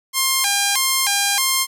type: tone with vibrato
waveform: 5% pulse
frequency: 923 Hz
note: A#5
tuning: 17 cents flat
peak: -4 dBFS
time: 0.13-1.67 s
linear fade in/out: 50 ms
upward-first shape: square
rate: 1.6 Hz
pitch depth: 240 cents each way
effects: none